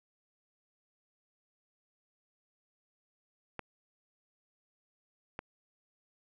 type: clicks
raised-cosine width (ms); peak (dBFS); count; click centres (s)
0.5; -23; 2; 3.593 / 5.391
effects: none